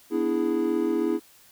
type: chord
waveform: triangle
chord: E dominant seventh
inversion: second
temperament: equal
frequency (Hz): 246.9 / 293.7 / 329.6 / 415.3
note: B3 / D4 / E4 / G#4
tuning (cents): 0 / 0 / 0 / 0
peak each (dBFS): -28 / -28 / -23 / -26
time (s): 0.1-1.2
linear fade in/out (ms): 50
effects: white hiss -55 dBFS RMS until 1.51 s